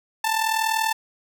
sawtooth tone with amplitude modulation, 886 Hz, A5, 12 cents sharp, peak -14 dBFS, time 0.24-0.93 s, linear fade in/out 5 ms, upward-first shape sine, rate 40.3 Hz, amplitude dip 65%, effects none

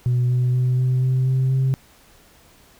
sine tone with pitch steps, 123.47 / 124.9 / 126.36 / 127.82 / 129.31 / 130.81 / 132.33 Hz, B2 / B2 / B2 / C3 / C3 / C3 / C3, 0 / +20 / +40 / -40 / -20 / 0 / +20 cents, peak -14 dBFS, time 0.06-1.74 s, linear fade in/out 0 ms, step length 240 ms, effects tanh soft clip ceiling -14 dBFS + pink hiss -52 dBFS RMS until 2.79 s

